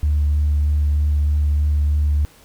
sine tone with vibrato, 73.9 Hz, D2, 11 cents sharp, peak -13 dBFS, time 0.03-2.25 s, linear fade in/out 0 ms, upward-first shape sine, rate 3.2 Hz, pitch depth 12 cents each way, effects tanh soft clip ceiling -11 dBFS + pink hiss -49 dBFS RMS until 2.44 s

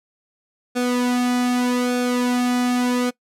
sawtooth tone with flanger, 246.9 Hz, B3, in tune, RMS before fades -20 dBFS, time 0.75-3.11 s, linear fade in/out 20 ms, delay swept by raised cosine 1 to 2.2 ms, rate 0.82 Hz, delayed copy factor -0.7, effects noise-tail reverb RT60 0.1 s tail -21 dB re dry + low-pass 12000 Hz 12 dB/octave

